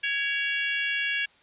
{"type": "harmonic tone with a mistuned harmonic", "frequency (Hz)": 554.4, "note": "C#5", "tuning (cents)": 0, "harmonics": [3, 4, 5, 6], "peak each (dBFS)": [-29, -31, -30, -34], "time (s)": [0.03, 1.26], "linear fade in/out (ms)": 10, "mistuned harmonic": 4, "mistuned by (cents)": 44, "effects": ["white hiss -59 dBFS RMS until 1.42 s", "resampled to 8000 Hz"]}